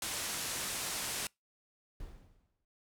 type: low-pass noise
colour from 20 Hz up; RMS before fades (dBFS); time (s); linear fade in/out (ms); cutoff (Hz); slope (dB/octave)
white; -38; 0.02-1.27; 2; 11000; 24
type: noise with exponential decay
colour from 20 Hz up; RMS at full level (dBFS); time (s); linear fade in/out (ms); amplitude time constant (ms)
brown; -44; 2-2.65; 2; 140
effects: noise-tail reverb RT60 0.2 s tail -26 dB re dry